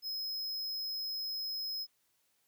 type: tone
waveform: square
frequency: 5120 Hz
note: D#8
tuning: 49 cents sharp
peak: -36 dBFS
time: 0.02-1.87 s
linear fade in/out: 50 ms
effects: white hiss -75 dBFS RMS until 2.47 s + high-pass 60 Hz 12 dB/octave